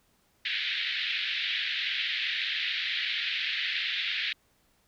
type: band-pass noise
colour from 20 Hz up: white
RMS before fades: -31 dBFS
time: 0.45-4.33 s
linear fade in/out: 5 ms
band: 1700 to 3900 Hz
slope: 48 dB/octave
effects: pink hiss -68 dBFS RMS until 4.87 s